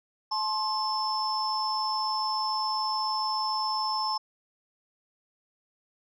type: tone cluster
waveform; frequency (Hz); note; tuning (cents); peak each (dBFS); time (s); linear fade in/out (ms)
sine; 864 / 1057 / 5290; A5 / C6 / E8; -32 / +17 / +5; -30; 0.31-4.18; 10
effects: tanh soft clip ceiling -18 dBFS